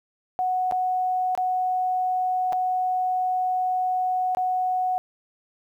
sine tone with dropouts, 738 Hz, F#5, 5 cents flat, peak -21 dBFS, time 0.39-4.98 s, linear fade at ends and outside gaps 0 ms, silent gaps 0.712-0.722 / 1.351-1.376 / 2.524-2.53 / 4.349-4.371 s, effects 10-bit

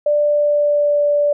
sine tone with pitch glide, 590 to 583.6 Hz, D5 to D5, +8 to -11 cents, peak -12 dBFS, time 0.06-1.33 s, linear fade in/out 5 ms, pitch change -19 cents, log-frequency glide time 0.21-1.02 s, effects none

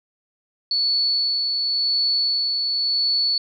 sine tone with tremolo, 4435 Hz, C#8, in tune, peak -17 dBFS, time 0.71-3.38 s, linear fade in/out 2 ms, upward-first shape sine, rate 0.92 Hz, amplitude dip 30%, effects none

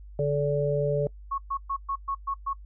harmonic tone, 144.7 Hz, D3, 25 cents flat, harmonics 1 / 3 / 4, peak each -27 / -27 / -27 dBFS, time 0.19-1.07 s, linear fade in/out 2 ms
sine tone bursts, 1102 Hz, C#6, 11 cents flat, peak -26 dBFS, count 7, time 1.31-2.534 s, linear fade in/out 10 ms, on 72 ms, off 120 ms
effects noise-tail reverb RT60 0.1 s tail -24 dB re dry + added 50 Hz sine -42 dBFS peak until 2.65 s

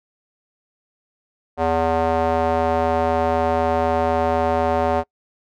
square tone with band-pass filter, 82 Hz, E2, 9 cents flat, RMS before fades -19 dBFS, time 1.57-5.04 s, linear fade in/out 50 ms, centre 700 Hz, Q 2.4, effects noise-tail reverb RT60 0.1 s tail -24 dB re dry

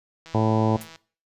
click train, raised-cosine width 0.2 ms, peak -27 dBFS, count 115, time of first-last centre 0.26-0.959 s, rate 163 Hz
harmonic tone, 110 Hz, A2, in tune, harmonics 1 / 2 / 3 / 4 / 5 / 6 / 7 / 8 / 9, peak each -22 / -25 / -27 / -28 / -29 / -30 / -30 / -31 / -32 dBFS, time 0.34-0.77 s, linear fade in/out 10 ms
blue noise with exponential decay, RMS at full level -32 dBFS, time 0.81-0.89 s, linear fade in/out 2 ms, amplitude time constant 16 ms
effects noise-tail reverb RT60 0.4 s tail -18 dB re dry + resampled to 32000 Hz

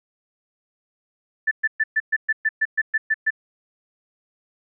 sine tone bursts, 1760 Hz, A6, in tune, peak -16 dBFS, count 12, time 1.47-3.306 s, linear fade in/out 10 ms, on 43 ms, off 120 ms, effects none

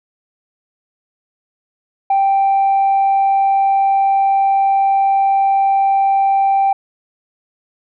sine tone, 784 Hz, G5, in tune, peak -9 dBFS, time 2.1-6.73 s, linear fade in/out 5 ms, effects tanh soft clip ceiling -8 dBFS

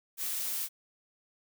blue noise, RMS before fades -34 dBFS, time 0.17-0.69 s, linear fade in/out 50 ms, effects none

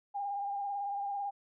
sine tone with vibrato, 804 Hz, G5, 44 cents sharp, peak -33 dBFS, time 0.14-1.31 s, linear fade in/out 20 ms, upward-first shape triangle, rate 18 Hz, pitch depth 38 cents each way, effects none

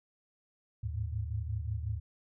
sine tone cluster, 76.8 / 103.7 / 109.3 Hz, D#2 / G#2 / A2, -22 / -2 / -11 cents, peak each -36 / -38 / -37 dBFS, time 0.83-2 s, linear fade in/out 10 ms, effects none

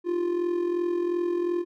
triangle tone with amplitude modulation, 349.2 Hz, F4, in tune, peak -19 dBFS, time 0.04-1.65 s, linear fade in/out 50 ms, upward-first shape sine, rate 42.8 Hz, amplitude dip 60%, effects none

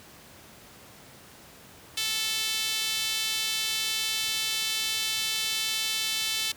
sawtooth tone with high-pass filter, 439.4 Hz, A4, 2 cents flat, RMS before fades -29 dBFS, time 1.97-6.52 s, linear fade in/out 5 ms, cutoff 3300 Hz, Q 1.9, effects pink hiss -50 dBFS RMS until 6.56 s + high-pass 80 Hz 12 dB/octave

